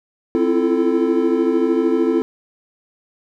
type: chord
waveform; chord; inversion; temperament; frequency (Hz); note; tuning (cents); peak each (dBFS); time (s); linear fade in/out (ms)
triangle; F major seventh; second; equal with one note detuned; 261.6 / 329.6 / 342.8 / 440; C4 / E4 / F4 / A4; 0 / 0 / -32 / 0; -18; 0.35-2.22; 0
effects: none